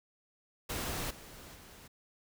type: noise with level steps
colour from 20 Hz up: pink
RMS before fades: -37 / -51 / -54 dBFS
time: 0.69-1.88 s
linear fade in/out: 10 ms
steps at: 1.1 / 1.55 s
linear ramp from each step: 10 ms
effects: none